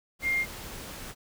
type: tone in noise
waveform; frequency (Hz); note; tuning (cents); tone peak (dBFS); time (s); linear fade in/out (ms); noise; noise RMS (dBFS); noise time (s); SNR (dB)
sine; 2116; C7; +19; -24; 0.22-0.46; 50; pink; -41; 0.19-1.15; +14
effects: none